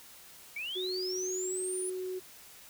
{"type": "linear sweep", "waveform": "sine", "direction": "up", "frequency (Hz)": [2217, 9956], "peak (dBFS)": -35, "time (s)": [0.56, 1.9], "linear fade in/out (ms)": 5}
{"type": "tone", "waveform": "sine", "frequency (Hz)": 370, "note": "F#4", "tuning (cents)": 0, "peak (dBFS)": -34, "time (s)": [0.75, 2.2], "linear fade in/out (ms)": 20}
{"effects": ["white hiss -53 dBFS RMS until 2.69 s"]}